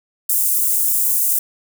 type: high-pass noise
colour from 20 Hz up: white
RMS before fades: -17 dBFS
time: 0.29-1.39 s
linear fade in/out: 5 ms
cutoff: 8200 Hz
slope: 24 dB/octave
effects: none